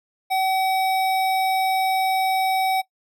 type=tone with notch filter; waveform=square; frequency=760 Hz; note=F#5; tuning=46 cents sharp; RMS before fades=-21 dBFS; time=0.3-2.82 s; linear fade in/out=20 ms; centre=6900 Hz; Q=1.9; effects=noise-tail reverb RT60 0.1 s tail -19 dB re dry